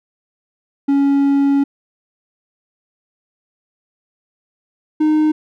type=tone pair in turn; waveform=triangle; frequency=279.2 / 307.8 Hz; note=C#4 / D#4; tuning=+13 / -19 cents; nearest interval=major second; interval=168 cents; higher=second; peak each=-9 dBFS; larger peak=neither; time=0.88-1.64 / 5-5.32 s; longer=first; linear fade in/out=10 ms; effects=none